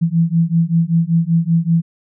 sine beating tone pair, 164 / 169.2 Hz, E3 / E3, -9 / +45 cents, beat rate 5.2 Hz, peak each -15 dBFS, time 0.01-1.82 s, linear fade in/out 20 ms, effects none

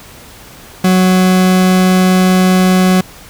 40% pulse tone, 185 Hz, F#3, in tune, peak -6 dBFS, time 0.84-3.01 s, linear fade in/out 5 ms, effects pink hiss -36 dBFS RMS until 3.29 s

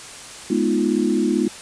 sine chord, F half-diminished seventh, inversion first, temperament equal with one note detuned, 211 / 246.9 / 311.1 / 349.2 Hz, Ab3 / Cb4 / Eb4 / F4, +28 / 0 / 0 / 0 cents, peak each -22 dBFS, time 0.5-1.48 s, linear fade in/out 5 ms, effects white hiss -37 dBFS RMS until 1.61 s + resampled to 22050 Hz

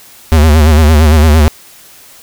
square tone with vibrato, 77.1 Hz, D#2, 15 cents flat, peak -4 dBFS, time 0.32-1.48 s, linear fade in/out 0 ms, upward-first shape sine, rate 8.8 Hz, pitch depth 90 cents each way, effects white hiss -38 dBFS RMS until 2.22 s

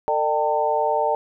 harmonic tone with a mistuned harmonic, 150.1 Hz, D3, 38 cents sharp, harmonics 3 / 4 / 5 / 6, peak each -25 / -23 / -24 / -23 dBFS, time 0.08-1.15 s, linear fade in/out 0 ms, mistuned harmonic 5, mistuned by +68 cents, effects none

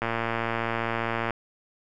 click train, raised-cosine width 0.5 ms, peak -12 dBFS, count 149, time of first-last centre 0.02-1.307 s, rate 115 Hz, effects none

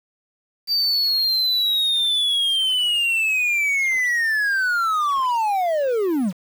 triangle linear sweep, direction down, 4670 to 162.6 Hz, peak -16 dBFS, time 0.67-6.33 s, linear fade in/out 50 ms, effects 7-bit

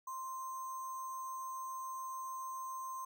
sine tone with sample-and-hold, 1046.5 Hz, C6, in tune, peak -40 dBFS, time 0.07-3.05 s, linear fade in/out 5 ms, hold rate 7350 Hz, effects none

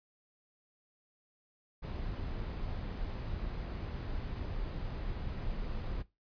brown noise, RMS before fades -38 dBFS, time 1.82-6.03 s, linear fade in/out 20 ms, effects noise-tail reverb RT60 0.2 s tail -17 dB re dry + resampled to 11025 Hz

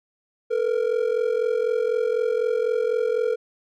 triangle ring-modulated tone, 466.2 Hz, A#4, in tune, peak -15 dBFS, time 0.5-3.36 s, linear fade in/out 20 ms, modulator 22 Hz, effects none

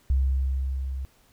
sine tone with level ramp, 66.4 Hz, C2, 26 cents sharp, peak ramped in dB -18 to -29 dBFS, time 0.1-1.05 s, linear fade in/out 0 ms, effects pink hiss -61 dBFS RMS until 1.32 s

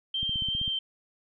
sine tone with vibrato, 3136 Hz, G7, in tune, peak -27 dBFS, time 0.14-0.79 s, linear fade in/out 5 ms, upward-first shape sine, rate 2.6 Hz, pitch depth 13 cents each way
click train, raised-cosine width 5 ms, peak -26 dBFS, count 8, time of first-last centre 0.23-0.679 s, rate 15.6 Hz
effects none

